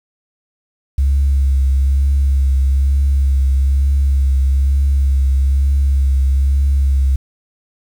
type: tone with vibrato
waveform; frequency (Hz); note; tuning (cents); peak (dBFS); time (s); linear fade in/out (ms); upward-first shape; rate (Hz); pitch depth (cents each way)
sine; 68.2; C#2; -28; -9; 0.98-7.16; 5; triangle; 1.1; 34
effects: tanh soft clip ceiling -7 dBFS + 7-bit